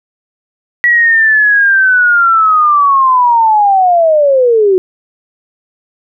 sine linear sweep, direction down, 1939 to 361.8 Hz, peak -5 dBFS, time 0.84-4.78 s, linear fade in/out 0 ms, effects none

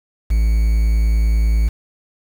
triangle tone with quantisation, 55 Hz, A1, in tune, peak -10 dBFS, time 0.3-1.69 s, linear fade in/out 10 ms, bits 6, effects none

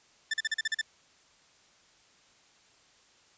sawtooth tone bursts, 1773 Hz, A6, 13 cents sharp, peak -23 dBFS, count 8, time 0.31-0.814 s, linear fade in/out 5 ms, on 28 ms, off 40 ms, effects white hiss -62 dBFS RMS until 3.37 s + resampled to 16000 Hz

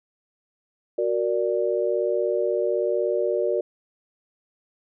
sine chord, Gb augmented, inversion none, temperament equal, 370 / 466.2 / 587.3 Hz, Gb4 / Bb4 / D5, 0 / 0 / 0 cents, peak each -25 dBFS, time 0.98-3.61 s, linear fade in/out 5 ms, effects none

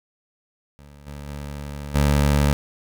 20% pulse tone with level steps, 72 Hz, D2, 34 cents flat, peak -39 / -29 / -26 / -11 dBFS, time 0.79-2.53 s, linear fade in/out 0 ms, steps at 1.06 / 1.27 / 1.94 s, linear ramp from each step 20 ms, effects none

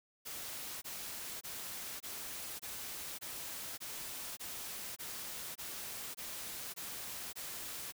white noise bursts, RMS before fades -44 dBFS, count 13, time 0.25-7.924 s, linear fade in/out 20 ms, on 570 ms, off 22 ms, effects none

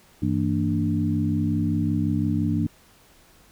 sine tone cluster, 97.6 / 164 / 229.4 / 295.4 Hz, G2 / E3 / A#3 / D4, -7 / -9 / -28 / +10 cents, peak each -26 dBFS, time 0.22-2.67 s, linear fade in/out 5 ms, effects pink hiss -55 dBFS RMS until 3.51 s

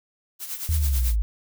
blue noise with tremolo, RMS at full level -30 dBFS, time 0.39-1.16 s, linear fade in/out 50 ms, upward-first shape sine, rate 9.1 Hz, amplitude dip 65%
sine linear sweep, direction down, 82.1 to 50.2 Hz, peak -19 dBFS, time 0.69-1.22 s, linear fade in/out 0 ms
effects none

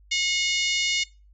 harmonic tone, 723 Hz, F#5, 40 cents flat, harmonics 3 / 4 / 5 / 6 / 7 / 8 / 9 / 10, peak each -26 / -28 / -30 / -32 / -33 / -34 / -35 / -36 dBFS, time 0.11-1.04 s, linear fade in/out 10 ms, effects noise-tail reverb RT60 0.3 s tail -23 dB re dry + added 50 Hz sine -51 dBFS peak until 1.33 s

